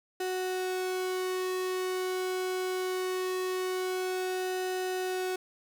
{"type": "tone with flanger", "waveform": "sawtooth", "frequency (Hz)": 370, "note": "F#4", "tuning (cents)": 0, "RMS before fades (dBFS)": -32, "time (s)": [0.2, 5.36], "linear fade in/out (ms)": 5, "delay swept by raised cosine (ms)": [0.89, 1.6], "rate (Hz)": 0.22, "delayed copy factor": -0.55, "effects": ["10-bit"]}